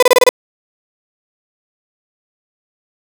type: tone bursts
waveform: 35% pulse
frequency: 499.9 Hz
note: B4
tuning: 21 cents sharp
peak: -3 dBFS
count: 6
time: 0-0.291 s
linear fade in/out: 2 ms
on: 26 ms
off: 27 ms
effects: none